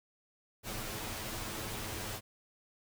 pink noise with comb filter, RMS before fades -40 dBFS, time 0.63-2.21 s, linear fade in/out 50 ms, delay 9.3 ms, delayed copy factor +0.85, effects none

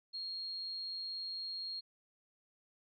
sine tone, 4259 Hz, C8, 30 cents sharp, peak -39 dBFS, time 0.13-1.81 s, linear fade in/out 20 ms, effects none

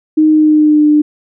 sine tone with pitch glide, 309.9 to 299.7 Hz, D#4 to D4, -7 to +35 cents, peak -5 dBFS, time 0.17-1.02 s, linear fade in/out 10 ms, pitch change -58 cents, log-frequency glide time 0.29-0.86 s, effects none

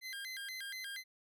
25% pulse tone with vibrato, 1816 Hz, A#6, 46 cents flat, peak -38 dBFS, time 0.01-1.04 s, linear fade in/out 50 ms, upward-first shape square, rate 4.2 Hz, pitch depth 210 cents each way, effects none

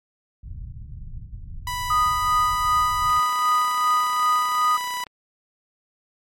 pink low-pass noise, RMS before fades -35 dBFS, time 0.43-3.2 s, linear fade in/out 5 ms, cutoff 130 Hz, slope 24 dB/octave
sawtooth tone, 987.8 Hz, B5, in tune, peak -22 dBFS, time 1.67-5.04 s, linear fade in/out 2 ms
sine tone with tremolo, 1239 Hz, D#6, 8 cents flat, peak -16 dBFS, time 1.9-4.77 s, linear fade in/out 5 ms, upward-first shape sine, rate 2.6 Hz, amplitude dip 50%
click train, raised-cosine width 0.3 ms, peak -24 dBFS, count 62, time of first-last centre 3.1-5.068 s, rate 31 Hz
effects MP3 64 kbps

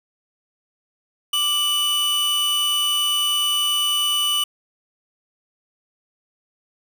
45% pulse tone pair together, 1178.6 / 2970 Hz, D6 / F#7, +6 / +6 cents, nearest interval octave + major third, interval 1600 cents, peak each -29 / -18 dBFS, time 1.33-4.44 s, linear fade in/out 5 ms, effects none

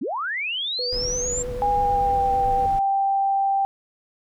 sine linear sweep, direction up, 190.4 to 7459 Hz, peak -24 dBFS, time 0.01-1.43 s, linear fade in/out 10 ms
sine tone with vibrato, 493.9 Hz, B4, in tune, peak -28 dBFS, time 0.79-2.66 s, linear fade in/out 2 ms, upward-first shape triangle, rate 9 Hz, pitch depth 26 cents each way
brown noise, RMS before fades -32 dBFS, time 0.92-2.79 s, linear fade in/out 2 ms
sine tone with pitch glide, 814 to 785.8 Hz, G#5 to G5, -35 to +4 cents, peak -18 dBFS, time 1.62-3.65 s, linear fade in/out 0 ms, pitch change -61 cents, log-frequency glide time 1.77-2.31 s
effects none

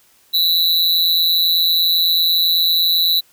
square tone with amplitude modulation, 3951 Hz, B7, in tune, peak -10 dBFS, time 0.33-3.21 s, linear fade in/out 20 ms, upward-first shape sine, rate 168 Hz, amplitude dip 75%, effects white hiss -54 dBFS RMS until 3.32 s

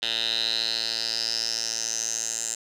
10% pulse tone with band-pass filter sweep, 113.6 Hz, A#2, 44 cents flat, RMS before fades -28 dBFS, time 0.02-2.55 s, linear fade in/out 5 ms, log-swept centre 3500 to 7200 Hz, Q 7.5, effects none

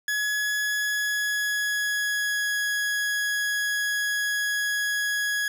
40% pulse tone with pitch glide, 1687 to 1669.6 Hz, G#6 to G#6, +27 to +9 cents, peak -23 dBFS, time 0.08-5.48 s, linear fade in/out 2 ms, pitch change -18 cents, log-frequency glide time 0.69-2.6 s, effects 9-bit

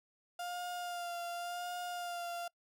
35% pulse tone with vibrato, 702 Hz, F5, 9 cents sharp, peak -37 dBFS, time 0.39-2.48 s, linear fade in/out 5 ms, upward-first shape sine, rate 0.9 Hz, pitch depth 25 cents each way, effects noise-tail reverb RT60 0.1 s tail -25 dB re dry

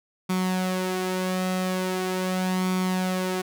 sawtooth tone with flanger, 185 Hz, F#3, in tune, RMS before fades -26 dBFS, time 0.29-3.42 s, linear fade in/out 10 ms, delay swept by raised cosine 0.87 to 3.87 ms, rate 0.41 Hz, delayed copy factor +0.5, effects none

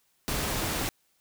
pink noise, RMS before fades -30 dBFS, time 0.28-0.89 s, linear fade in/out 0 ms, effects white hiss -70 dBFS RMS until 1.2 s

